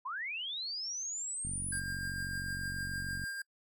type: linear sweep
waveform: sine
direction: up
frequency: 950 to 10548 Hz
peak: -36 dBFS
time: 0.05-1.8 s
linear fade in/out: 10 ms
type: click train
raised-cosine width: 5 ms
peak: -31 dBFS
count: 84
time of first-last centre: 1.45-3.239 s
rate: 46.4 Hz
type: tone with tremolo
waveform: square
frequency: 1602 Hz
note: G6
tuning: 37 cents sharp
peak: -37 dBFS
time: 1.72-3.42 s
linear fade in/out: 5 ms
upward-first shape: sine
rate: 6.6 Hz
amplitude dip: 30%
effects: noise-tail reverb RT60 0.1 s tail -25 dB re dry